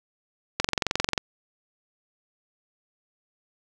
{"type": "click train", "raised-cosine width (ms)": 0.2, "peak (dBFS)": -5, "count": 14, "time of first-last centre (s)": [0.6, 1.178], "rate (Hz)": 22.5, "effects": []}